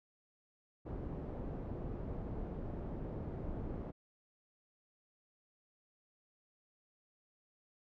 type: low-pass noise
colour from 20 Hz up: pink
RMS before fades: -42 dBFS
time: 0.85-3.92 s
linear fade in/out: 20 ms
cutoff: 510 Hz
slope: 12 dB/octave
effects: none